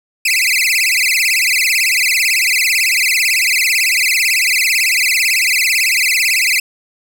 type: tone with vibrato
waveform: sawtooth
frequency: 2314 Hz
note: D7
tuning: 26 cents flat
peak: -8 dBFS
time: 0.25-6.6 s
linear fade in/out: 5 ms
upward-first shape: sine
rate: 18 Hz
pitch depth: 250 cents each way
effects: none